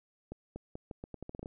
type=accelerating click train; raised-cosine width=2 ms; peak=-28 dBFS; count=12; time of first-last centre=0.32-1.459 s; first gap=240 ms; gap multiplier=0.81; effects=none